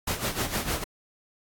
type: noise with tremolo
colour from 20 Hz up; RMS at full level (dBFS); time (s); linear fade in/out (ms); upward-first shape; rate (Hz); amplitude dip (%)
pink; -27; 0.07-0.84; 5; sine; 6.5; 70
effects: AAC 64 kbps